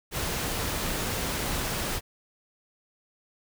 pink noise, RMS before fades -30 dBFS, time 0.11-2.01 s, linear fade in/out 50 ms, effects none

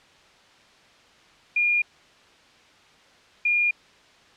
sine tone pair in turn, 2420 / 2420 Hz, D#7 / D#7, -49 / -49 cents, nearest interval unison, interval 0 cents, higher neither, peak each -18 dBFS, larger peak neither, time 1.56-1.82 / 3.45-3.71 s, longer neither, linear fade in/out 5 ms, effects white hiss -54 dBFS RMS until 4.36 s + low-pass 4000 Hz 12 dB/octave

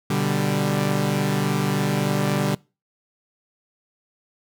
sawtooth chord, G major, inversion first, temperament equal, 123.47 / 146.83 / 196 Hz, B2 / D3 / G3, 0 / 0 / 0 cents, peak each -24 / -19 / -20 dBFS, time 0.1-2.55 s, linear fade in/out 5 ms, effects noise-tail reverb RT60 0.3 s tail -24 dB re dry

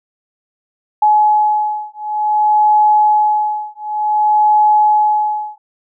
sine beating tone pair, 847 / 847.55 Hz, G#5 / G#5, +34 / +35 cents, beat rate 0.55 Hz, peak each -13 dBFS, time 1.02-5.58 s, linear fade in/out 5 ms, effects none

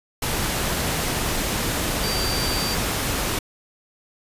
sine tone in noise, 4661 Hz, D8, 14 cents flat, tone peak -27 dBFS, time 2.03-2.75 s, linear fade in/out 5 ms, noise pink, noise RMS -24 dBFS, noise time 0.22-3.39 s, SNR -6 dB, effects resampled to 32000 Hz

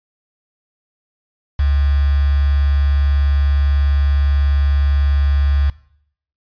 sine tone with quantisation, 70.8 Hz, C#2, 37 cents sharp, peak -12 dBFS, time 1.59-5.7 s, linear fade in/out 5 ms, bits 5, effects noise-tail reverb RT60 0.7 s tail -20 dB re dry + resampled to 11025 Hz

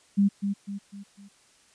sine tone with echo, 200 Hz, G3, 35 cents sharp, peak -17 dBFS, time 0.17-0.29 s, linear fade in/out 20 ms, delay 250 ms, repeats 4, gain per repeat -7 dB, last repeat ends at 1.29 s, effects white hiss -60 dBFS RMS until 1.74 s + resampled to 22050 Hz

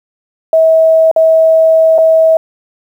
sine tone with dropouts, 645 Hz, E5, 38 cents flat, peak -4 dBFS, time 0.53-2.37 s, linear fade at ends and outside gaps 2 ms, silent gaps 1.114-1.162 / 1.981-1.985 s, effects 7-bit

